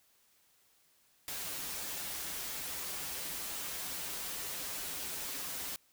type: noise with comb filter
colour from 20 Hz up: white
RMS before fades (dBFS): -40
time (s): 1.28-5.76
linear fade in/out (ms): 0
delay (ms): 8.7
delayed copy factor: -0.55
effects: white hiss -69 dBFS RMS until 5.92 s